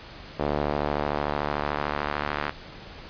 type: tone with band-pass filter sweep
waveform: sawtooth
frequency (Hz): 73.42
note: D2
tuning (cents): 0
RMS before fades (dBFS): -28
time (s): 0.39-2.51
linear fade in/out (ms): 10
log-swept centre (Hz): 580 to 1500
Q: 1.1
effects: pink hiss -43 dBFS RMS until 3.09 s + resampled to 11025 Hz